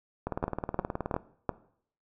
two click trains, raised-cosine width 1 ms, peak -13 / -17 dBFS, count 4 / 18, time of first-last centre 0.44-1.493 / 0.27-1.165 s, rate 2.85 / 19 Hz, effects noise-tail reverb RT60 0.6 s tail -18 dB re dry

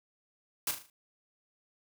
white noise with echo, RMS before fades -31 dBFS, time 0.67-0.71 s, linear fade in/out 2 ms, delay 38 ms, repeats 5, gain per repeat -7 dB, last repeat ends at 0.9 s, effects none

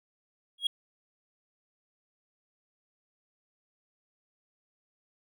triangle tone with exponential growth, 3294 Hz, G#7, 15 cents flat, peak -19 dBFS, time 0.58-0.67 s, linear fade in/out 5 ms, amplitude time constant 18 ms, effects none

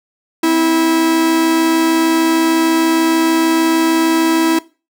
45% pulse tone pair together, 259.5 / 326 Hz, C4 / E4, -14 / -19 cents, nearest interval major third, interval 395 cents, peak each -22 / -11 dBFS, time 0.43-4.59 s, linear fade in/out 5 ms, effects noise-tail reverb RT60 0.3 s tail -19 dB re dry

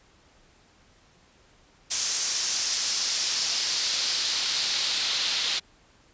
pink noise with band-pass filter sweep, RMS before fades -27 dBFS, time 1.9-5.6 s, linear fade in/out 20 ms, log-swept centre 6200 to 3900 Hz, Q 2.3, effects pink hiss -59 dBFS RMS until 6.13 s + resampled to 16000 Hz

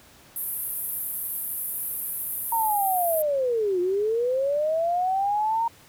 pink band-pass noise, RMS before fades -31 dBFS, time 0.36-3.22 s, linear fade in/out 2 ms, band 11000 to 14000 Hz, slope 48 dB/octave
sine linear two-way sweep, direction down then up, 932.3 to 349.2 to 932.3 Hz, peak -21 dBFS, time 2.52-5.68 s, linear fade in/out 5 ms, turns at 3.8 s
effects pink hiss -52 dBFS RMS until 5.88 s + high-pass 60 Hz 12 dB/octave

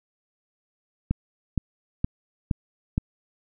click train, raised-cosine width 5 ms, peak -10 dBFS, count 5, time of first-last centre 1.11-2.979 s, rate 2.14 Hz, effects none

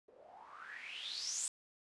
blue noise with low-pass filter sweep, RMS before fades -45 dBFS, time 0.08-1.48 s, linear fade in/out 2 ms, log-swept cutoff 450 to 8400 Hz, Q 8.4, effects resampled to 24000 Hz

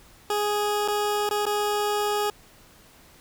20% pulse tone with dropouts, 415.3 Hz, G#4, in tune, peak -18 dBFS, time 0.3-2.3 s, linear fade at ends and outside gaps 2 ms, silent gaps 0.878-0.883 / 1.291-1.31 / 1.455-1.465 s, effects pink hiss -53 dBFS RMS until 3.2 s

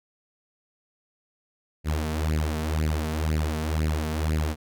sawtooth tone with flanger, 77.6 Hz, D#2, 4 cents flat, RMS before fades -26 dBFS, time 1.84-4.56 s, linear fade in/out 50 ms, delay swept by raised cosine 0.42 to 4.62 ms, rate 2 Hz, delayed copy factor +0.8, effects none

